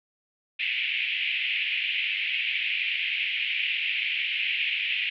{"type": "band-pass noise", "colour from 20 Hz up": "white", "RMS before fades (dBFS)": -28, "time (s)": [0.59, 5.1], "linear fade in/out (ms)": 10, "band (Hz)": [2200, 2900], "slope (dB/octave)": 48, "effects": []}